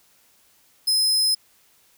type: tone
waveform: sawtooth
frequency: 5100 Hz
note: D#8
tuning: 42 cents sharp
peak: -15 dBFS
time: 0.87-1.35 s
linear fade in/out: 10 ms
effects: white hiss -59 dBFS RMS until 1.97 s